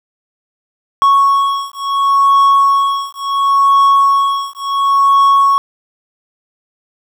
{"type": "beating tone pair", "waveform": "triangle", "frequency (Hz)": [1107, 1107.71], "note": ["C#6", "C#6"], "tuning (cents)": [-3, -2], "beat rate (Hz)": 0.71, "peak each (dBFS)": -10, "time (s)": [1.02, 5.58], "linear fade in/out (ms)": 0, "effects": ["7-bit"]}